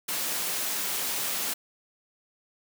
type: high-pass noise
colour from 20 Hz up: white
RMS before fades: -30 dBFS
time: 0.08-1.54 s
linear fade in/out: 10 ms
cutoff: 170 Hz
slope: 12 dB/octave
effects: none